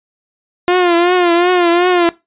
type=tone with vibrato; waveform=sawtooth; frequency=351.8 Hz; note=F4; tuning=13 cents sharp; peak=-5 dBFS; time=0.68-2.09 s; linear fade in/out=0 ms; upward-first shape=triangle; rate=2.7 Hz; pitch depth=75 cents each way; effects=noise-tail reverb RT60 0.2 s tail -19 dB re dry + resampled to 8000 Hz